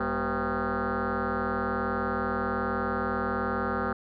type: tone with frequency modulation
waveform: sine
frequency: 493.9 Hz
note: B4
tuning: in tune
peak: -25 dBFS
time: 0-3.93 s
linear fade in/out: 5 ms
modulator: 147 Hz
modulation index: 6.9
effects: tanh soft clip ceiling -21 dBFS